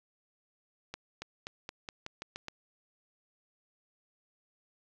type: accelerating click train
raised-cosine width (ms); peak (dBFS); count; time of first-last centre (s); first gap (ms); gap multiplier
0.2; -22; 9; 0.94-2.483; 280; 0.89
effects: low-pass 7000 Hz 12 dB/octave + 9-bit